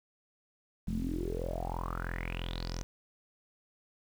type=tone with low-pass filter sweep; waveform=sawtooth; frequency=42.99 Hz; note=F1; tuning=27 cents flat; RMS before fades=-36 dBFS; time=0.87-2.83 s; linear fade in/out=0 ms; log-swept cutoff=190 to 6300 Hz; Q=9.3; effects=9-bit